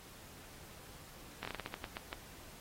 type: slowing click train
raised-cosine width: 0.3 ms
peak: -24 dBFS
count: 11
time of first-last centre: 1.43-2.129 s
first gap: 20 ms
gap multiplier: 1.26
effects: pink hiss -55 dBFS RMS until 2.6 s + AAC 48 kbps